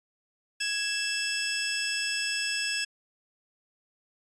20% pulse tone pair together, 1666.2 / 2645 Hz, G#6 / E7, +5 / +5 cents, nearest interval minor sixth, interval 800 cents, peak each -27 / -25 dBFS, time 0.6-2.85 s, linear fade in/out 10 ms, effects resampled to 22050 Hz

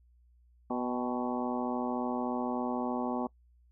harmonic tone with a mistuned harmonic, 123.47 Hz, B2, in tune, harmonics 2 / 3 / 4 / 5 / 6 / 7 / 8 / 9, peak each -33 / -39 / -41 / -40 / -39 / -40 / -45 / -43 dBFS, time 0.7-3.27 s, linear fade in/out 5 ms, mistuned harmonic 6, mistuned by +68 cents, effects noise-tail reverb RT60 0.1 s tail -23 dB re dry + added 60 Hz sine -60 dBFS peak until 3.71 s

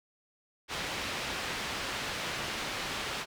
white low-pass noise, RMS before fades -36 dBFS, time 0.68-3.26 s, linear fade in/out 50 ms, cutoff 3400 Hz, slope 12 dB/octave, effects none

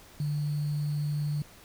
sine tone with sample-and-hold, 147.9 Hz, D3, 13 cents sharp, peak -27 dBFS, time 0.2-1.42 s, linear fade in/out 2 ms, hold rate 4410 Hz, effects pink hiss -53 dBFS RMS until 1.64 s

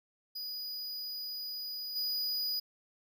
square tone with level steps, 4932 Hz, D#8, 16 cents flat, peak -38 / -32 dBFS, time 0.35-2.6 s, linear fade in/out 10 ms, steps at 1.95 s, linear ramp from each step 20 ms, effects none

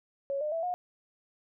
sine tone with pitch steps, 554.4 / 604.6 / 659.3 / 719 Hz, C#5 / D#5 / E5 / F#5, 0 / -50 / 0 / -50 cents, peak -29 dBFS, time 0.3-0.74 s, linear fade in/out 0 ms, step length 110 ms, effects none

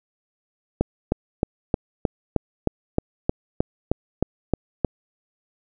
click train, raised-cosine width 2 ms, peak -5 dBFS, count 14, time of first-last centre 0.81-4.847 s, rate 3.22 Hz, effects none

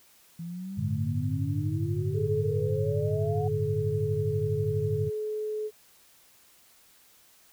sine exponential sweep, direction up, 164.81 to 740 Hz, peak -34 dBFS, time 0.39-3.48 s, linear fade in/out 5 ms
sine chord, G suspended second, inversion none, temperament just, 98 / 110.25 / 147 Hz, G2 / A2 / D3, 0 / +4 / +2 cents, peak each -31 dBFS, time 0.77-5.1 s, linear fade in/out 20 ms
sine tone, 427.9 Hz, A4, 48 cents flat, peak -29 dBFS, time 2.13-5.71 s, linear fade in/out 50 ms
effects white hiss -59 dBFS RMS until 7.52 s

